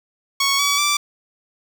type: tone with pitch steps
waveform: 10% pulse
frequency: 1108.7 / 1138.6 / 1169.2 Hz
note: C#6 / C#6 / D6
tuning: 0 / +46 / -8 cents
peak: -8 dBFS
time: 0.4-0.97 s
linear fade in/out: 5 ms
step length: 190 ms
effects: 8-bit